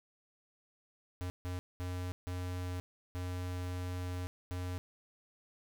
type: tone bursts at uneven times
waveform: square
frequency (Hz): 90.2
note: F#2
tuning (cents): -44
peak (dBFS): -37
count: 6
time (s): 1.21-1.3 / 1.45-1.59 / 1.8-2.12 / 2.27-2.8 / 3.15-4.27 / 4.51-4.78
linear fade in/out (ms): 0
effects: none

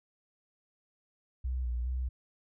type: tone with vibrato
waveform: sine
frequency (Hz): 61.7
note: B1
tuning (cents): -1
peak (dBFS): -30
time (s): 1.44-2.09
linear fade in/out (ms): 10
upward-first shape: square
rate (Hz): 2.4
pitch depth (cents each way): 46
effects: none

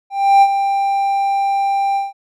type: tone with ADSR envelope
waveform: triangle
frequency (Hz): 791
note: G5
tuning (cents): +15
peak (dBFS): -3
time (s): 0.1-2.13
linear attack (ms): 320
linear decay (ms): 52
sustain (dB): -9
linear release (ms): 170
effects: none

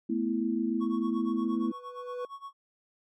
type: chord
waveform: sine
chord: A suspended second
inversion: none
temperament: equal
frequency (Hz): 220 / 246.9 / 329.6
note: A3 / B3 / E4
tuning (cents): 0 / 0 / 0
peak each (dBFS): -31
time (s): 0.09-1.72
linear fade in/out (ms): 10
type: tone with tremolo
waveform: triangle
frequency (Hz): 1108.7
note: C#6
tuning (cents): 0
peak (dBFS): -36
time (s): 0.8-2.53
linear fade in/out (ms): 20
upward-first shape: sine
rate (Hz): 8.6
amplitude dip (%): 90
type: tone with exponential growth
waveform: triangle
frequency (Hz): 493.9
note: B4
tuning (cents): 0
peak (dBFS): -30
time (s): 1.1-2.25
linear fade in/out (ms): 2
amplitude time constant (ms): 250
effects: none

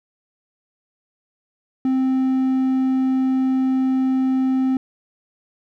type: tone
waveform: triangle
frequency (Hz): 261.6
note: C4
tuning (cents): 0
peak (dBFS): -14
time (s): 1.85-4.77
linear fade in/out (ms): 2
effects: none

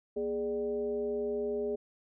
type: tone with frequency modulation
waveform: sine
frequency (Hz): 415.3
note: G#4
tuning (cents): 0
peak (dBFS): -30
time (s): 0.16-1.76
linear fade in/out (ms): 10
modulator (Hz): 176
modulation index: 0.69
effects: none

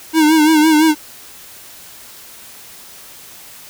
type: tone with vibrato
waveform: square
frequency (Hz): 311.1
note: D#4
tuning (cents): 0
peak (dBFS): -9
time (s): 0.13-0.95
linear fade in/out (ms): 50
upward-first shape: sine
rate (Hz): 5.9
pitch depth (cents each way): 62
effects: white hiss -38 dBFS RMS until 3.69 s

